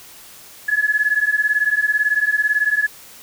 sine beating tone pair, 1694 / 1712 Hz, G#6 / A6, +34 / -48 cents, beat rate 18 Hz, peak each -18 dBFS, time 0.68-2.87 s, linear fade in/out 10 ms, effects white hiss -42 dBFS RMS until 3.22 s

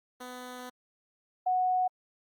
10% pulse / sine tone pair in turn, 250 / 736.7 Hz, B3 / F#5, +21 / -8 cents, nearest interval octave + perfect fifth, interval 1871 cents, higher second, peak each -32 / -24 dBFS, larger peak second, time 0.2-0.7 / 1.46-1.88 s, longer first, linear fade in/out 10 ms, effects Opus 32 kbps

